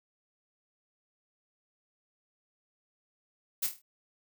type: noise with echo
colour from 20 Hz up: blue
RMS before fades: -30 dBFS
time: 3.62-3.67 s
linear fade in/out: 10 ms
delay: 25 ms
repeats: 6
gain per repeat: -6 dB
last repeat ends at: 3.82 s
effects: none